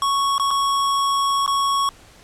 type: tone with dropouts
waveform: square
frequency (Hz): 1108.7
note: C#6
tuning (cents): 0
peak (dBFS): -18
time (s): 0.02-1.89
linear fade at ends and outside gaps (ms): 1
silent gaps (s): 0.381-0.397 / 0.507-0.511 / 1.463-1.477
effects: pink hiss -48 dBFS RMS until 2.23 s + low-pass 10000 Hz 12 dB/octave